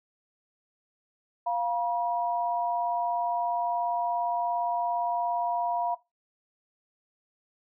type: tone pair together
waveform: sine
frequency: 698.5 / 961.3 Hz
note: F5 / B5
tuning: 0 / -47 cents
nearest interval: tritone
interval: 553 cents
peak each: -28 dBFS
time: 1.46-5.95 s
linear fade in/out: 10 ms
effects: noise-tail reverb RT60 0.2 s tail -17 dB re dry